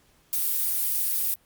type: noise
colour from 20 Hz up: violet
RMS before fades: -25 dBFS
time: 0.33-1.34 s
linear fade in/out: 0 ms
effects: pink hiss -62 dBFS RMS until 1.45 s + Opus 48 kbps